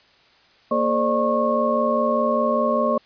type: tone cluster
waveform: sine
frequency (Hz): 233 / 428 / 533 / 598 / 1092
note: A#3 / A4 / C5 / D5 / C#6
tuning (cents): -1 / -48 / +32 / +31 / -26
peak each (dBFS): -24 / -29 / -24 / -22 / -23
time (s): 0.71-2.98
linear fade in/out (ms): 5
effects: white hiss -55 dBFS RMS until 3.05 s + resampled to 11025 Hz